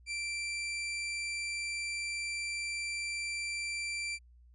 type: tone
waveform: sawtooth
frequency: 2349 Hz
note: D7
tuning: in tune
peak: -31 dBFS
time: 0.06-4.19 s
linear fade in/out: 50 ms
effects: added 60 Hz sine -56 dBFS peak until 4.54 s + resampled to 24000 Hz